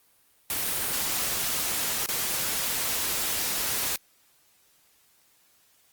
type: noise with dropouts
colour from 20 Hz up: white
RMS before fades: -28 dBFS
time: 0.5-3.96 s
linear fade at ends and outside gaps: 1 ms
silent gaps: 2.061-2.087 s
effects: white hiss -63 dBFS RMS until 5.92 s + Opus 32 kbps